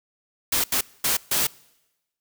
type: noise bursts at uneven times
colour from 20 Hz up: white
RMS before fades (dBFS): -22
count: 4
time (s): 0.52-0.64 / 0.72-0.81 / 1.04-1.17 / 1.31-1.47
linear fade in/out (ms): 5
effects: noise-tail reverb RT60 1.0 s tail -24 dB re dry